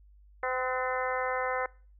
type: harmonic tone with a mistuned harmonic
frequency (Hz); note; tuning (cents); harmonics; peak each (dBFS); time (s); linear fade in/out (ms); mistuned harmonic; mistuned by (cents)
256.3; C4; -36; 2 / 3 / 4 / 5 / 6 / 7 / 8; -33 / -35 / -36 / -37 / -38 / -38 / -39; 0.43-1.66; 2; 6; -44
effects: noise-tail reverb RT60 0.4 s tail -24 dB re dry + added 50 Hz sine -54 dBFS peak until 1.99 s